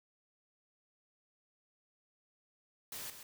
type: noise with echo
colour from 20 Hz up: white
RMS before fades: -44 dBFS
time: 2.92-3.1 s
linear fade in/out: 2 ms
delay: 130 ms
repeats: 1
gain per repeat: -8 dB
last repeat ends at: 3.23 s
effects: none